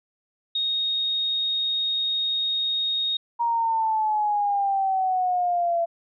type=tone; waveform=sine; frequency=3729 Hz; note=A#7; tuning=in tune; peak=-22 dBFS; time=0.55-3.17 s; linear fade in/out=5 ms
type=exponential sweep; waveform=sine; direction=down; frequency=945 to 673 Hz; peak=-20 dBFS; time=3.39-5.86 s; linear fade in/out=20 ms
effects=none